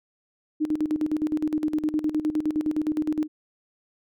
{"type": "tone with tremolo", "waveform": "sine", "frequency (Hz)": 306.3, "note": "D#4", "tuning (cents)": -27, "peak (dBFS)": -20, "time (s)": [0.6, 3.28], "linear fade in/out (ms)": 20, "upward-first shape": "square", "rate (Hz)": 9.7, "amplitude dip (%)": 75, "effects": []}